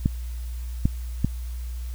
clicks, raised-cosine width 5 ms, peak -7 dBFS, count 3, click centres 0.059 / 0.855 / 1.246 s, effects added 60 Hz sine -29 dBFS peak until 1.94 s + white hiss -50 dBFS RMS until 1.94 s

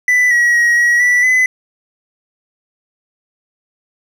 triangle tone with pitch steps, 1988 / 1913 / 1897 / 1911 / 1962 / 2016 Hz, B6 / A#6 / A#6 / A#6 / B6 / B6, +11 / +44 / +30 / +43 / -12 / +35 cents, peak -7 dBFS, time 0.08-1.46 s, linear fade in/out 2 ms, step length 230 ms, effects none

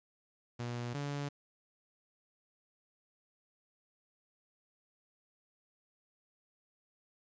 sawtooth tone pair in turn, 120.4 / 143.18 Hz, B2 / D3, -44 / -44 cents, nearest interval minor third, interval 300 cents, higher second, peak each -33 / -32 dBFS, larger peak second, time 0.59-0.94 / 0.94-1.29 s, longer neither, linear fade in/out 10 ms, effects resampled to 16000 Hz + 11-bit

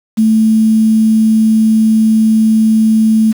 sine tone with quantisation, 220 Hz, A3, in tune, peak -6 dBFS, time 0.17-3.33 s, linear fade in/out 20 ms, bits 5, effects none

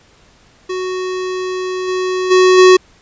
square tone with level steps, 370 Hz, F#4, in tune, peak -19 / -16 / -7 / -4 dBFS, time 0.69-2.77 s, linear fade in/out 10 ms, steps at 1.87 / 2.3 / 2.57 s, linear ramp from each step 20 ms, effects pink hiss -49 dBFS RMS until 3.01 s + resampled to 16000 Hz

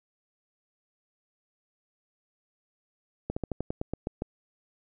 slowing click train, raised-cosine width 2 ms, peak -17 dBFS, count 10, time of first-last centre 3.3-4.221 s, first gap 65 ms, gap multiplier 1.11, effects none

